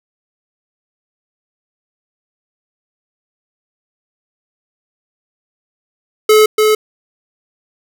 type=tone with echo; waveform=square; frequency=430 Hz; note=A4; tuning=40 cents flat; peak=-6 dBFS; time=6.29-6.46 s; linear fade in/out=5 ms; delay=290 ms; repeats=1; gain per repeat=-3 dB; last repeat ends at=6.75 s; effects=none